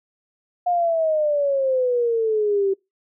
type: exponential sweep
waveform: sine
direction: down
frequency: 718 to 384.3 Hz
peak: -17 dBFS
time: 0.66-2.74 s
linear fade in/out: 10 ms
effects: noise-tail reverb RT60 0.2 s tail -24 dB re dry